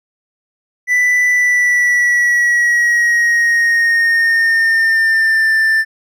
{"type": "tone with pitch glide", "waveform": "triangle", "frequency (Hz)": [1983, 1776.9], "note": ["B6", "A6"], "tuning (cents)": [7, 17], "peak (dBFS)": -8, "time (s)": [0.87, 5.85], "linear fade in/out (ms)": 50, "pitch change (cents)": -190, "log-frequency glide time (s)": [1.29, 5.53], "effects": []}